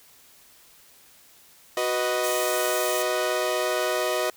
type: chord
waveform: sawtooth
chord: B major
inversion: second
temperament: equal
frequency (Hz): 370 / 493.9 / 622.3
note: F#4 / B4 / D#5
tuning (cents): 0 / 0 / 0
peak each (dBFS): -25 / -25 / -22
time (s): 1.77-4.3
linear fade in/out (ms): 2
type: high-pass noise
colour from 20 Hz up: pink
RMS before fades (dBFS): -33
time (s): 2.23-3.03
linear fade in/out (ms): 10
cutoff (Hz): 5700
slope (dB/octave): 96
effects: white hiss -54 dBFS RMS until 4.36 s